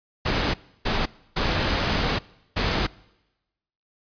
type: noise bursts at uneven times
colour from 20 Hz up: pink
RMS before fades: -23 dBFS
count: 4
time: 0.25-0.54 / 0.85-1.06 / 1.36-2.19 / 2.56-2.87 s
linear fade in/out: 10 ms
effects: noise-tail reverb RT60 1.0 s tail -23 dB re dry + resampled to 11025 Hz